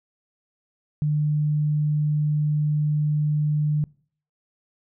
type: tone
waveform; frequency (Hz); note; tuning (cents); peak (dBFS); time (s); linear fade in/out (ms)
sine; 150; D3; +37; -19; 1.02-3.84; 0
effects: noise-tail reverb RT60 0.5 s tail -24 dB re dry